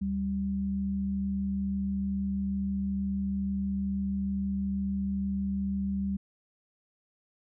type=tone pair together; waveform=sine; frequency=73.74 / 196 Hz; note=D2 / G3; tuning=+8 / 0 cents; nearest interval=octave + perfect fourth; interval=1692 cents; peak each=-37 / -28 dBFS; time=0.01-6.17 s; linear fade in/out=10 ms; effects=none